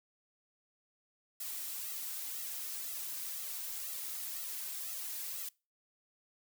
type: noise with flanger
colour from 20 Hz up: blue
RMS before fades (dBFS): -41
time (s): 1.4-5.49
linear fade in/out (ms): 5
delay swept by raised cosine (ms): 1.5 to 3.3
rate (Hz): 2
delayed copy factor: +0.95
effects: noise-tail reverb RT60 0.3 s tail -24 dB re dry